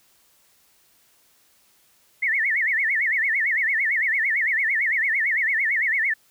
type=tone with vibrato; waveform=sine; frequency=1975.5 Hz; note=B6; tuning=in tune; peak=-19 dBFS; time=2.22-6.14 s; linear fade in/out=10 ms; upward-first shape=sine; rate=8.9 Hz; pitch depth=210 cents each way; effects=white hiss -60 dBFS RMS until 6.3 s